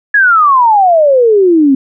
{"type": "exponential sweep", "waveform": "sine", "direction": "down", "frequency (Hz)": [1706, 261.6], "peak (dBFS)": -4, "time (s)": [0.14, 1.75], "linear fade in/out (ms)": 5, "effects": []}